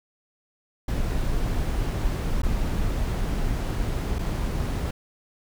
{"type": "noise with dropouts", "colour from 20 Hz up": "brown", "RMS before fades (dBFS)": -25, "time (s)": [0.88, 4.91], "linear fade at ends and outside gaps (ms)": 5, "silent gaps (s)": [[2.42, 2.432], [4.186, 4.19]], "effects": []}